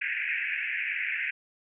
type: band-pass noise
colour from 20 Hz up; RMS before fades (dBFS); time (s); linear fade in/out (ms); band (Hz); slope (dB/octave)
white; -31; 0.01-1.31; 10; 1600 to 2600; 96
effects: none